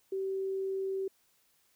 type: tone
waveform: sine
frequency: 385.1 Hz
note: G4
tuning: 31 cents flat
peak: -31 dBFS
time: 0.12-1.08 s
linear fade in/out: 5 ms
effects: white hiss -70 dBFS RMS until 1.75 s